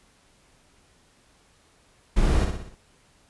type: noise with echo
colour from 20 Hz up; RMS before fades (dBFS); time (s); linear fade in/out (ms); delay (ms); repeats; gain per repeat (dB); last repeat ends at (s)
brown; -20; 2.16-2.45; 10; 61; 5; -5; 2.755
effects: pink hiss -60 dBFS RMS until 3.29 s + resampled to 24000 Hz